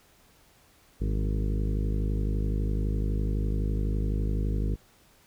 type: harmonic tone with a mistuned harmonic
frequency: 51.91 Hz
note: G#1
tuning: in tune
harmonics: 1 / 2 / 3 / 4 / 5 / 6 / 7 / 8 / 9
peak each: -26 / -32 / -36 / -38 / -40 / -42 / -43 / -44 / -45 dBFS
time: 1-4.76 s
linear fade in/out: 20 ms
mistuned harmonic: 4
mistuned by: -54 cents
effects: pink hiss -60 dBFS RMS until 5.26 s